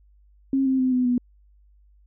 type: tone with pitch steps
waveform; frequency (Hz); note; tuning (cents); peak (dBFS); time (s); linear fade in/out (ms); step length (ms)
sine; 269.6 / 263.4 / 257.4 / 251.5 / 245.8; C#4 / C4 / C4 / B3 / B3; -48 / +12 / -28 / +32 / -8; -18; 0.53-1.18; 2; 130
effects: added 50 Hz sine -53 dBFS peak until 2.06 s

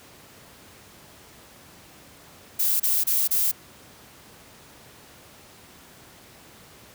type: noise bursts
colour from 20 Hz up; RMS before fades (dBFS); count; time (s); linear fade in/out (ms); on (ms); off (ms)
violet; -22; 4; 2.59-3.517; 10; 210; 29
effects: pink hiss -49 dBFS RMS until 6.94 s + high-pass 80 Hz 12 dB/octave

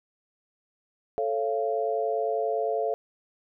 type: chord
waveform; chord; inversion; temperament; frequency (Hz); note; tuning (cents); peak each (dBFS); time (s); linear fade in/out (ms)
sine; A augmented; none; just; 440 / 550 / 687.5; A4 / C#5 / E#5; 0 / -14 / -27; -28 / -31 / -28; 1.18-2.94; 0
effects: none

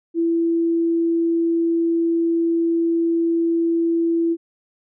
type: tone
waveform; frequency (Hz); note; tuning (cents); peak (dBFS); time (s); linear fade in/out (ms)
sine; 333.9; E4; +22; -16; 0.14-4.37; 50
effects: none

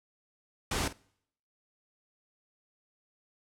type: noise with echo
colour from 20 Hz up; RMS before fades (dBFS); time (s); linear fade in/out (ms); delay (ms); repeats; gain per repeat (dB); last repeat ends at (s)
pink; -31; 0.71-0.88; 5; 49; 1; -15; 0.929
effects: noise-tail reverb RT60 0.7 s tail -25 dB re dry + low-pass 10000 Hz 12 dB/octave

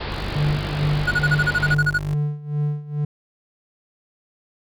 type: low-pass noise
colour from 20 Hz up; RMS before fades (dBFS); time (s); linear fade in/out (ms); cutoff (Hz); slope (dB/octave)
pink; -29; 0-1.75; 10; 4800; 96
type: tone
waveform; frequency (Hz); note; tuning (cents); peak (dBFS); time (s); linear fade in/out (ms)
20% pulse; 49.28; G1; +10; -24; 0.1-2.15; 10
type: tone with tremolo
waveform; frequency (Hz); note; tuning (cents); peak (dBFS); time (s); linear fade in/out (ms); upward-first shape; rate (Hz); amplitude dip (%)
triangle; 147.8; D3; +11; -16; 0.35-3.05; 5; sine; 2.3; 85
type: tone bursts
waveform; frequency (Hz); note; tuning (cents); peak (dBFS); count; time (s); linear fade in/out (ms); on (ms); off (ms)
triangle; 1454; F#6; -31; -14; 12; 1.07-1.984; 10; 45; 34
effects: none

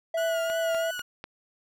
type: tone with tremolo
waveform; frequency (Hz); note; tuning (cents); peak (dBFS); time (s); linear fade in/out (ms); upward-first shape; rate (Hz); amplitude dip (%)
triangle; 659.3; E5; 0; -22; 0.14-0.91; 5; triangle; 2.2; 30
type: tone with vibrato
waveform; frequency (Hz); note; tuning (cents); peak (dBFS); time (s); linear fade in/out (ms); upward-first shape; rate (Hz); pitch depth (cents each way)
30% pulse; 1443; F#6; -44; -30; 0.17-1.02; 10; triangle; 3; 59
type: click train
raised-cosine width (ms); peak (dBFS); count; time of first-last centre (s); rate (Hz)
0.3; -22; 4; 0.5-1.241; 4.05
effects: none

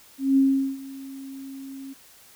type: tone with ADSR envelope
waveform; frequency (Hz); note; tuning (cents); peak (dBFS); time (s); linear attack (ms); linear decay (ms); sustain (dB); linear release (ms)
sine; 270.4; C#4; -43; -14; 0.18-1.94; 190; 400; -21; 18
effects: white hiss -52 dBFS RMS until 2.35 s

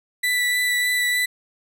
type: tone with vibrato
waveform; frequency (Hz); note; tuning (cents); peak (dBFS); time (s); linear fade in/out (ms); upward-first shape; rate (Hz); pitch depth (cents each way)
35% pulse; 1976; B6; 0; -17; 0.23-1.26; 10; sine; 3.3; 11
effects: none

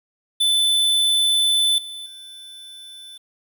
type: tone with level steps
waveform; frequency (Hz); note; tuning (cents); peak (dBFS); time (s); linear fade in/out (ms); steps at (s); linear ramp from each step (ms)
square; 3512; A7; -4; -16 / -32 / -38; 0.4-3.18; 10; 1.78 / 2.06; 2
effects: 9-bit

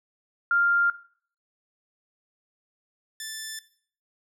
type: tone pair in turn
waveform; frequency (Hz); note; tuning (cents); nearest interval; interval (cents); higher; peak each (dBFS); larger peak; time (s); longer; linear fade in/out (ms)
sine / 10% pulse; 1396.9 / 1760; F6 / A6; 0 / 0; major third; 400; second; -19 / -25; first; 0.51-0.9 / 3.2-3.59; neither; 2
effects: noise-tail reverb RT60 0.5 s tail -17 dB re dry

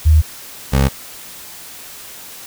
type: tone pair in turn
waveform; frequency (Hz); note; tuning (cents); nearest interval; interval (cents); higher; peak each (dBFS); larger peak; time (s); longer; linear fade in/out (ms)
sine / 20% pulse; 77.78 / 67.86; D#2 / C#2; 0 / -36; major second; 236; first; -6; neither; 0.05-0.22 / 0.72-0.89; neither; 20
effects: white hiss -35 dBFS RMS until 2.46 s

